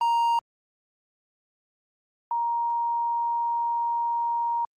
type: tone pair in turn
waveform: triangle / sine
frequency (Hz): 934 / 938.5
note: A#5 / A#5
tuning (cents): +3 / +11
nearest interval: unison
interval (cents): 8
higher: second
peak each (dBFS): -18 / -23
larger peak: first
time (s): 0.01-0.39 / 2.31-4.65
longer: second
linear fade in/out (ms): 2
effects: Opus 24 kbps